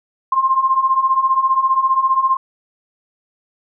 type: beating tone pair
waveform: sine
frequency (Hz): 1046.5 / 1061.5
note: C6 / C6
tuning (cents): 0 / +25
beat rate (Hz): 15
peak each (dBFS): -18 / -14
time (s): 0.32-2.37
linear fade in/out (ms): 5
effects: none